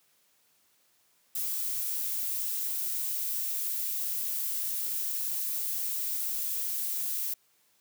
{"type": "noise", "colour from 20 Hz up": "violet", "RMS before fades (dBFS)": -32, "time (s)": [1.35, 7.34], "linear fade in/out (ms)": 5, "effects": ["white hiss -68 dBFS RMS until 7.8 s", "high-pass 100 Hz 12 dB/octave"]}